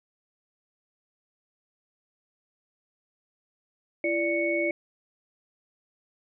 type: tone cluster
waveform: sine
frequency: 337.2 / 587 / 2219 Hz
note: E4 / D5 / C#7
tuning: +39 / -1 / +1 cents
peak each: -28 dBFS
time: 4.04-4.71 s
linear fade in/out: 2 ms
effects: none